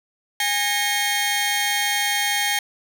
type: tone cluster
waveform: sawtooth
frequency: 821 / 1854 / 2179 / 3189 Hz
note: G#5 / A#6 / C#7 / G7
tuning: -20 / -10 / -30 / +29 cents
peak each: -22 dBFS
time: 0.4-2.59 s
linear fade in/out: 2 ms
effects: none